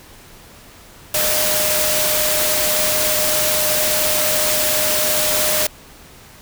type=tone in noise; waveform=sine; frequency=612 Hz; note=D#5; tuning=29 cents flat; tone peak=-23 dBFS; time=1.14-5.67 s; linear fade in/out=5 ms; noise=white; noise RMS=-18 dBFS; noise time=1.14-5.67 s; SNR=-8 dB; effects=pink hiss -43 dBFS RMS until 6.41 s